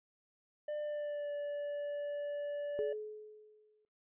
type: tone with pitch glide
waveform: triangle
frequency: 597 to 580.3 Hz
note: D5 to D5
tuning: +28 to -21 cents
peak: -34 dBFS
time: 0.68-2.93 s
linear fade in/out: 5 ms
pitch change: -49 cents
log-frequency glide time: 0.8-1.32 s
type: tone with exponential decay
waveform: sine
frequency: 426.9 Hz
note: G#4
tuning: 48 cents sharp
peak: -31 dBFS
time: 2.79-3.85 s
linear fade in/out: 0 ms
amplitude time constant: 230 ms
effects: noise-tail reverb RT60 0.2 s tail -18 dB re dry + resampled to 8000 Hz